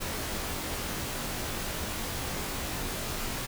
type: noise with comb filter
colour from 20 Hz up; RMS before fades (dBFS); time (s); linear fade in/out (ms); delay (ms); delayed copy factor
pink; -34; 0-3.47; 20; 20; -0.9
effects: none